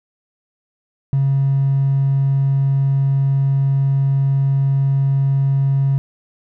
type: tone with hard clipping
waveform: triangle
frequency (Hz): 137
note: C#3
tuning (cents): -20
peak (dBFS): -13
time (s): 1.13-5.98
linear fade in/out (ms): 0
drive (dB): 3
effects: none